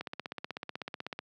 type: click train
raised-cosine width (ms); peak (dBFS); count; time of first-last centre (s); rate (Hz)
0.3; -21; 20; 0.01-1.19; 16.1
effects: high-pass 150 Hz 12 dB/octave